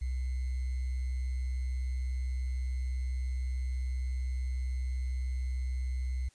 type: tone with sample-and-hold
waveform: sine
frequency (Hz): 63.5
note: B1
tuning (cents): +49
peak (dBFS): -30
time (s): 0.01-6.29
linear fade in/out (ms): 10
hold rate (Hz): 2100
effects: white hiss -66 dBFS RMS until 6.34 s + resampled to 22050 Hz